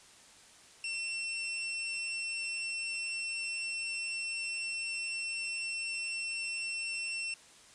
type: tone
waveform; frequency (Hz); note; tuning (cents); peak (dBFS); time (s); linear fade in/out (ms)
sawtooth; 2702; E7; +42; -31; 0.84-7.34; 2
effects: white hiss -57 dBFS RMS until 7.74 s + resampled to 22050 Hz